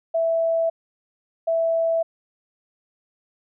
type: tone pair in turn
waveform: sine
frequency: 659.3 / 659.3 Hz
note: E5 / E5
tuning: 0 / 0 cents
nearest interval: unison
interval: 0 cents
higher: neither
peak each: -18 dBFS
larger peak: neither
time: 0.14-0.7 / 1.47-2.03 s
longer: neither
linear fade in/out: 10 ms
effects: none